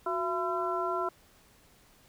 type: harmonic tone with a mistuned harmonic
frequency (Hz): 337.7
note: E4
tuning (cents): +42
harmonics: 1 / 2 / 3 / 4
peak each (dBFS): -34 / -34 / -34 / -34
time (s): 0.06-1.09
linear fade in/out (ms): 5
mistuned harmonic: 1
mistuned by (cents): +140
effects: pink hiss -61 dBFS RMS until 2.08 s